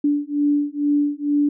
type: beating tone pair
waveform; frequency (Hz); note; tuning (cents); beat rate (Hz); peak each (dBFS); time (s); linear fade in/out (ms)
sine; 289.7 / 291.9; D4 / D4; -24 / -10; 2.2; -20; 0.04-1.49; 5
effects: none